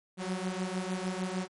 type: beating tone pair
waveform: sawtooth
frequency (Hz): 182.1 / 188.7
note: F#3 / F#3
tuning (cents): -27 / +34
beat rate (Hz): 6.6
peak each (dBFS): -31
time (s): 0.17-1.48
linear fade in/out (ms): 50
effects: MP3 48 kbps